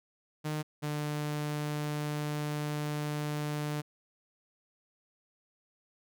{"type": "tone pair in turn", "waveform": "sawtooth", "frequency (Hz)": [152.5, 149.02], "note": ["D#3", "D3"], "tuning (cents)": [-34, 26], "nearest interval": "unison", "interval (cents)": 40, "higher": "first", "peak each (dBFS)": [-28, -28], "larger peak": "neither", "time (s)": [[0.44, 0.63], [0.82, 3.82]], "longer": "second", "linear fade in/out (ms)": 20, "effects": []}